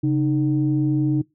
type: tone pair together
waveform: sine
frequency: 136.57 / 306.6 Hz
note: C#3 / D#4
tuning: -25 / -25 cents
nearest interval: octave + major second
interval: 1400 cents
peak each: -19 dBFS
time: 0.03-1.22 s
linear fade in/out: 10 ms
effects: noise-tail reverb RT60 0.2 s tail -22 dB re dry + tanh soft clip ceiling -10 dBFS